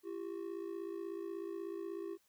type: ring-modulated tone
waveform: triangle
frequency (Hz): 367.5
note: F#4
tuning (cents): -12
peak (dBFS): -35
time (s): 0.03-2.18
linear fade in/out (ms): 50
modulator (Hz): 28.2
effects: white hiss -74 dBFS RMS until 2.28 s